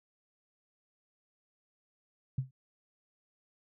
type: tone with exponential decay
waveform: sine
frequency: 130.81 Hz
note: C3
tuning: in tune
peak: -25 dBFS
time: 2.38-2.51 s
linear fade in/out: 5 ms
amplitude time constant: 28 ms
effects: none